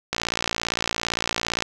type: click train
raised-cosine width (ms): 0.2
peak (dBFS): -5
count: 87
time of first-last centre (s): 0.13-1.623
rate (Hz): 57.6
effects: none